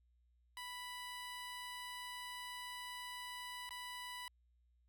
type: tone with dropouts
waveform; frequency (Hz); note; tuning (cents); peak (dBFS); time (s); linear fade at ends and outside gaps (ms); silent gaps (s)
15% pulse; 987.8; B5; 0; -39; 0.57-4.28; 1; 3.692-3.707
effects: added 60 Hz sine -70 dBFS peak until 4.88 s